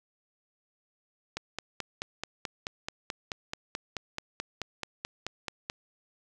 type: click train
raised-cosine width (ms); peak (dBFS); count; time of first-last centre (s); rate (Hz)
0.2; -16; 21; 1.37-5.699; 4.62
effects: none